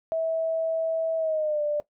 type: tone with pitch glide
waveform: sine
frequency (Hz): 650 to 592.6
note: E5 to D5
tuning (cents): -24 to +15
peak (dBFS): -23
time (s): 0.12-1.8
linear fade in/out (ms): 0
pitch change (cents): -161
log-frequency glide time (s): 1.17-1.62
effects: noise-tail reverb RT60 0.1 s tail -17 dB re dry